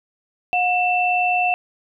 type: tone pair together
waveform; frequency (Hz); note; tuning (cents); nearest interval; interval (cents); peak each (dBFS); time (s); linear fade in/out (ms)
sine; 724 / 2671; F#5 / E7; -38 / +22; octave + major seventh; 2260; -18 / -20; 0.53-1.54; 0
effects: none